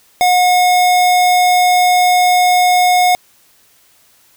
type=tone; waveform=square; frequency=724 Hz; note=F#5; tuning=38 cents flat; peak=-9 dBFS; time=0.21-3.15 s; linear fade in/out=0 ms; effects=white hiss -51 dBFS RMS until 4.36 s